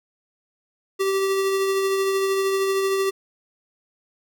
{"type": "tone with tremolo", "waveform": "square", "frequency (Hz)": 388.1, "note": "G4", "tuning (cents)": -17, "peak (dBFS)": -19, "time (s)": [0.99, 3.11], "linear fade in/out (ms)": 20, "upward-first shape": "triangle", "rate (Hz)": 13, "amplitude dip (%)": 30, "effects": []}